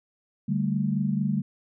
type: chord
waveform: sine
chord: D suspended fourth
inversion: none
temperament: just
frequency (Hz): 146.83 / 195.78 / 220.2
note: D3 / G3 / A3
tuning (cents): 0 / -2 / +2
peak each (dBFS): -28 / -26 / -28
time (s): 0.48-1.42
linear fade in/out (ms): 10
effects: none